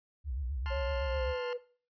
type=tone with vibrato; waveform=sine; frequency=66 Hz; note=C2; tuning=16 cents sharp; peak=-33 dBFS; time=0.24-1.35 s; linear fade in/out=50 ms; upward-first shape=sine; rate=7.8 Hz; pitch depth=210 cents each way
type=chord; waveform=25% pulse; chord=F major; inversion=first; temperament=equal with one note detuned; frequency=880 / 1046.5 / 1411.5 Hz; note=A5 / C6 / F6; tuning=0 / 0 / +18 cents; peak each=-40 dBFS; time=0.66-1.53 s; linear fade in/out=0 ms
type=tone with pitch glide; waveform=sine; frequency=548 to 491 Hz; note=C#5 to B4; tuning=-20 to -10 cents; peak=-33 dBFS; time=0.7-1.58 s; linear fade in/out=20 ms; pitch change=-190 cents; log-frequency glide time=1.01-1.46 s
effects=noise-tail reverb RT60 0.4 s tail -17 dB re dry + resampled to 11025 Hz

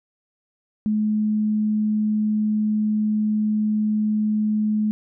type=tone; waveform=sine; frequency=213.3 Hz; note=G#3; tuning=46 cents sharp; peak=-18 dBFS; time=0.86-4.91 s; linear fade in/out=0 ms; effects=none

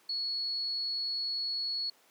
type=tone; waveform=sine; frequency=4370 Hz; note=C#8; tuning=26 cents flat; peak=-31 dBFS; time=0.09-1.9 s; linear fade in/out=5 ms; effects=pink hiss -63 dBFS RMS until 2.1 s + high-pass 400 Hz 12 dB/octave

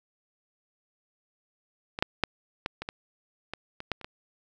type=clicks; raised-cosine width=0.3 ms; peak=-17 / -6 / -6 / -13 / -19 / -17 / -18 / -22 / -12 / -29 / -21 dBFS; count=11; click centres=1.989 / 2.025 / 2.237 / 2.661 / 2.82 / 2.889 / 3.536 / 3.804 / 3.917 / 4.013 / 4.045 s; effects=none

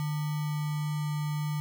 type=tone with sample-and-hold; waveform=sine; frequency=150.3 Hz; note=D3; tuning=40 cents sharp; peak=-28 dBFS; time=0-1.6 s; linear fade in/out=0 ms; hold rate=1050 Hz; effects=none

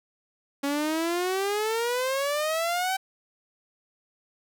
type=exponential sweep; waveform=sawtooth; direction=up; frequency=277.2 to 774 Hz; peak=-21 dBFS; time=0.63-2.97 s; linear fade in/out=10 ms; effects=none

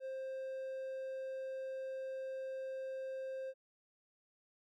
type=tone; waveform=triangle; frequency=528 Hz; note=C5; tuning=16 cents sharp; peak=-38 dBFS; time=0-3.54 s; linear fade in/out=50 ms; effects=none

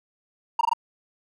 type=tone bursts; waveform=triangle; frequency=932.3 Hz; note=A#5; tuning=in tune; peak=-15 dBFS; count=4; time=0.59-0.734 s; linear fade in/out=5 ms; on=21 ms; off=20 ms; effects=none

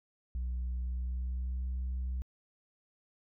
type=tone with pitch glide; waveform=sine; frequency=61.74 to 63.37 Hz; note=B1 to B1; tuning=0 to +45 cents; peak=-30 dBFS; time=0.35-2.22 s; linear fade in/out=0 ms; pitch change=+45 cents; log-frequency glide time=0.8-1.68 s; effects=tanh soft clip ceiling -31 dBFS

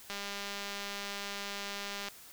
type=click train; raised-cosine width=0.2 ms; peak=-22 dBFS; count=400; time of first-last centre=0.1-2.085 s; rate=201 Hz; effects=white hiss -53 dBFS RMS until 2.32 s

